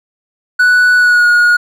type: tone with pitch glide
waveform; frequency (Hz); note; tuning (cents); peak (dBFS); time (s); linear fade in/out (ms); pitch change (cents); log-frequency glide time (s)
triangle; 1480 to 1442.9; F#6 to F#6; 0 to -44; -4; 0.59-1.57; 10; -44; 0.96-1.27
effects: none